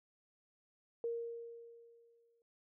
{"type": "tone with exponential decay", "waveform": "sine", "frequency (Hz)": 466.2, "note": "A#4", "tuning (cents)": 0, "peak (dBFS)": -34, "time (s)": [1.04, 2.42], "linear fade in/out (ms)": 1, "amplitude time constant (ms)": 300, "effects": []}